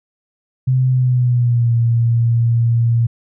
sine tone with pitch glide, 128.9 to 116.84 Hz, C3 to A#2, -26 to +4 cents, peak -11 dBFS, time 0.67-3.07 s, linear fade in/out 10 ms, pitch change -170 cents, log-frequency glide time 0.89-1.74 s, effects none

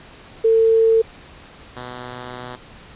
sine / 5% pulse tone pair in turn, 450 / 124.18 Hz, A4 / B2, +39 / +10 cents, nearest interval octave + minor seventh, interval 2229 cents, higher first, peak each -11 / -20 dBFS, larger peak first, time 0.44-1.02 / 1.76-2.56 s, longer second, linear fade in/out 10 ms, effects pink hiss -43 dBFS RMS until 2.95 s + resampled to 8000 Hz

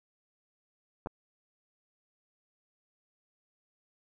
clicks, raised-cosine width 1 ms, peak -23 dBFS, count 2, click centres 1.061 / 1.071 s, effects none

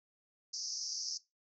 pink band-pass noise, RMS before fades -40 dBFS, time 0.53-1.18 s, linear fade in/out 10 ms, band 4800 to 6200 Hz, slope 96 dB/octave, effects noise-tail reverb RT60 0.2 s tail -18 dB re dry

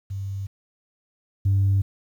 sine tone pair in turn, 98 / 98 Hz, G2 / G2, 0 / 0 cents, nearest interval unison, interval 0 cents, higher neither, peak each -27 / -15 dBFS, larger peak second, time 0.1-0.47 / 1.45-1.82 s, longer neither, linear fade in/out 10 ms, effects tanh soft clip ceiling -14 dBFS + 9-bit

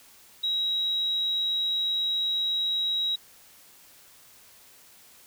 sine tone, 3842 Hz, B7, 48 cents flat, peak -24 dBFS, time 0.43-3.16 s, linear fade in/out 10 ms, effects white hiss -54 dBFS RMS until 5.26 s

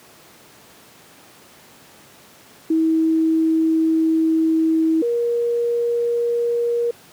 sine tone pair in turn, 321.7 / 473.1 Hz, E4 / A#4, -42 / +26 cents, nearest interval perfect fifth, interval 668 cents, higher second, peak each -14 / -17 dBFS, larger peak first, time 2.7-5.02 / 5.02-6.91 s, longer first, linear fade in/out 5 ms, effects pink hiss -47 dBFS RMS until 7.12 s + high-pass 150 Hz 12 dB/octave

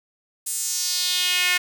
sawtooth tone with high-pass filter sweep, 360 Hz, F#4, 47 cents flat, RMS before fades -23 dBFS, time 0.46-1.58 s, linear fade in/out 10 ms, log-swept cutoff 9000 to 2000 Hz, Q 2.3, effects none

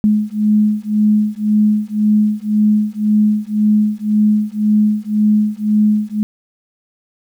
sine beating tone pair, 210.7 / 212.6 Hz, G#3 / G#3, +25 / +41 cents, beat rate 1.9 Hz, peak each -14 dBFS, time 0.04-6.23 s, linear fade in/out 0 ms, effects 8-bit

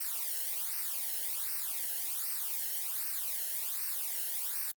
blue noise with flanger, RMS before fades -35 dBFS, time 0-4.72 s, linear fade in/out 10 ms, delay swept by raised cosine 0.28 to 0.85 ms, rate 1.3 Hz, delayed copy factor -0.95, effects Opus 32 kbps

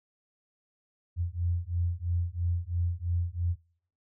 sine beating tone pair, 85.4 / 88.4 Hz, F2 / F2, -38 / +22 cents, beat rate 3 Hz, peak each -30 dBFS, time 1.16-3.56 s, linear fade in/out 50 ms, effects noise-tail reverb RT60 0.6 s tail -24 dB re dry

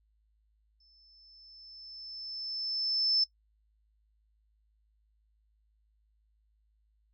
sine tone with exponential growth, 5274 Hz, E8, in tune, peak -23 dBFS, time 0.8-3.24 s, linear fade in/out 5 ms, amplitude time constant 530 ms, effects noise-tail reverb RT60 0.1 s tail -19 dB re dry + added 53 Hz sine -68 dBFS peak until 7.13 s

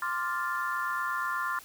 sine chord, D minor seventh, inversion third, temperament equal, 1046.5 / 1174.7 / 1396.9 / 1760 Hz, C6 / D6 / F6 / A6, 0 / 0 / 0 / 0 cents, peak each -33 / -36 / -33 / -36 dBFS, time 0.02-1.59 s, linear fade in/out 2 ms, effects white hiss -51 dBFS RMS until 1.64 s

